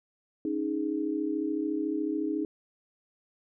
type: chord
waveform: sine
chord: C# suspended second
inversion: none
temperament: equal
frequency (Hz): 277.2 / 311.1 / 415.3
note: C#4 / D#4 / G#4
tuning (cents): 0 / 0 / 0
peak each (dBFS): -34 / -29 / -35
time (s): 0.45-2.45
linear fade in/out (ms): 2
effects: none